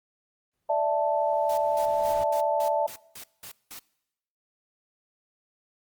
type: noise with exponential growth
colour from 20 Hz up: pink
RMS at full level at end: -41 dBFS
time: 0.53-2.24 s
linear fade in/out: 5 ms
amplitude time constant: 370 ms
type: chord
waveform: sine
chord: D suspended second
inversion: none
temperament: equal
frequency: 587.3 / 659.3 / 880 Hz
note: D5 / E5 / A5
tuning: 0 / 0 / 0 cents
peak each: -26 dBFS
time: 0.69-2.87 s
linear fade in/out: 10 ms
type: noise bursts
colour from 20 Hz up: white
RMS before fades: -42 dBFS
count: 9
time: 1.49-3.793 s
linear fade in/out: 5 ms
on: 87 ms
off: 190 ms
effects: noise-tail reverb RT60 0.9 s tail -23 dB re dry + Opus 24 kbps